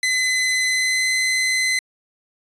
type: tone with pitch glide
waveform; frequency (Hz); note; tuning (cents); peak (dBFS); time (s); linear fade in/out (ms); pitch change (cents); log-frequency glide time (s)
sawtooth; 2027 to 2041; B6 to C7; +45 to -44; -14; 0.03-1.79; 2; +11; 0.67-1.08
effects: resampled to 22050 Hz